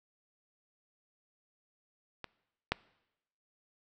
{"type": "clicks", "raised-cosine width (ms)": 0.3, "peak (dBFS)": [-24, -12], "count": 2, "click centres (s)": [2.243, 2.72], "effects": ["noise-tail reverb RT60 0.9 s tail -22 dB re dry"]}